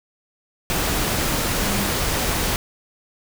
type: tone in noise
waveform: sine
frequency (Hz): 199.5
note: G3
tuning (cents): +31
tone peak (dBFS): -25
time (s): 1.61-1.86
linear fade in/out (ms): 0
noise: pink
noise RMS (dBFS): -22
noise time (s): 0.7-2.56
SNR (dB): -6
effects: none